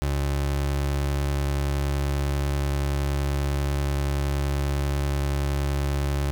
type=tone; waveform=30% pulse; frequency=70.4 Hz; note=C#2; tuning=27 cents sharp; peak=-20 dBFS; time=0.02-6.31 s; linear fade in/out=0 ms; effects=none